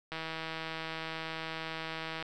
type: click train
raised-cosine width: 0.3 ms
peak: -22 dBFS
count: 340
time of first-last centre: 0.12-2.226 s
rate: 161 Hz
effects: none